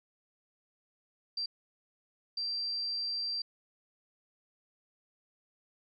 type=tone bursts at uneven times; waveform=sine; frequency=4708 Hz; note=D8; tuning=3 cents sharp; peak=-32 dBFS; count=2; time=1.37-1.46 / 2.37-3.42 s; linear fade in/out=5 ms; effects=none